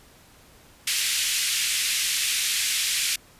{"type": "band-pass noise", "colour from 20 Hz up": "pink", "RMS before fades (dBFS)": -25, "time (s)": [0.87, 3.16], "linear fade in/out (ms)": 5, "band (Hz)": [2200, 12000], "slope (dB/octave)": 24, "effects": ["pink hiss -53 dBFS RMS until 3.39 s", "resampled to 32000 Hz"]}